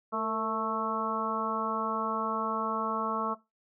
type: harmonic tone with a mistuned harmonic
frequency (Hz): 220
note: A3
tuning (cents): 0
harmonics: 1 / 2 / 3 / 4 / 5 / 6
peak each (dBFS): -37 / -36 / -36 / -38 / -33 / -35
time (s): 0.12-3.35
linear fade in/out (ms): 20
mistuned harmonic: 2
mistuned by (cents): +49
effects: noise-tail reverb RT60 0.2 s tail -17 dB re dry